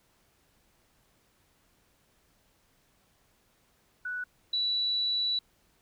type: tone pair in turn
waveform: sine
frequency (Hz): 1480 / 3942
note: F#6 / B7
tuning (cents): 0 / -4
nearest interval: octave + perfect fourth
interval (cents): 1696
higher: second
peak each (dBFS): -32 / -26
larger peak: second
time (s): 4.05-4.24 / 4.53-5.39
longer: second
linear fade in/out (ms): 5
effects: pink hiss -68 dBFS RMS until 5.81 s